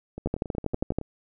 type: two click trains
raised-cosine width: 2 ms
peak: -12 / -22 dBFS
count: 10 / 10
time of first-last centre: 0.26-0.986 / 0.18-1.013 s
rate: 12.4 / 10.8 Hz
effects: none